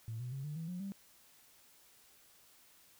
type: tone with pitch steps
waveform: sine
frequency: 112.9 / 123.83 / 135.82 / 148.97 / 163.4 / 179.22 / 196.57 Hz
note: A2 / B2 / C#3 / D3 / E3 / F3 / G3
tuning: +45 / +5 / -35 / +25 / -15 / +45 / +5 cents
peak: -38 dBFS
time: 0.08-0.92 s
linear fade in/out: 0 ms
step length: 120 ms
effects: tanh soft clip ceiling -34 dBFS + white hiss -64 dBFS RMS until 2.99 s